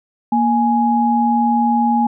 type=tone pair together; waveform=sine; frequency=234.6 / 834 Hz; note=A#3 / G#5; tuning=+11 / +7 cents; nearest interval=octave + minor seventh; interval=2196 cents; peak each=-15 dBFS; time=0.32-2.07 s; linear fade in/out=5 ms; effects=none